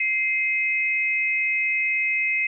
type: tone pair together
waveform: sine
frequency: 2093 / 2544 Hz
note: C7 / D#7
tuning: 0 / +38 cents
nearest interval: minor third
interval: 338 cents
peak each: -23 dBFS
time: 0-2.47 s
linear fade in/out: 5 ms
effects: none